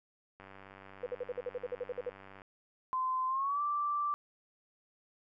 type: click train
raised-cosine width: 0.5 ms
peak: -36 dBFS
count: 197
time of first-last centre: 0.4-2.419 s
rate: 97.1 Hz
type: tone bursts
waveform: sine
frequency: 493.9 Hz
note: B4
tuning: in tune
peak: -33 dBFS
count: 13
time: 1.03-2.096 s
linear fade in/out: 5 ms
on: 34 ms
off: 52 ms
type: tone with pitch glide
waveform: sine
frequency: 1032 to 1171.8 Hz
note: C6 to D6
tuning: -24 to -4 cents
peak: -30 dBFS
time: 2.93-4.14 s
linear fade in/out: 0 ms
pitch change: +220 cents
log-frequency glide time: 3.27-3.61 s
effects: none